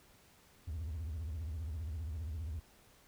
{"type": "tone with vibrato", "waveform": "triangle", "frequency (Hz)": 79, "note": "D#2", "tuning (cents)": 27, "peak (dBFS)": -35, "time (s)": [0.67, 2.6], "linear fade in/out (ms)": 10, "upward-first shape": "triangle", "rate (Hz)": 15, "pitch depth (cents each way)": 250, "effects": ["tanh soft clip ceiling -31 dBFS", "pink hiss -64 dBFS RMS until 3.07 s"]}